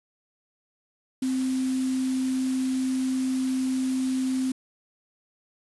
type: tone in noise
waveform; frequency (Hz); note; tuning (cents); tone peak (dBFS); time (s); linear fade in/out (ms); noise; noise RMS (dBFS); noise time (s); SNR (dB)
sine; 259.9; C4; -11; -23; 1.22-4.52; 5; white; -40; 1.22-4.52; +14
effects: resampled to 24000 Hz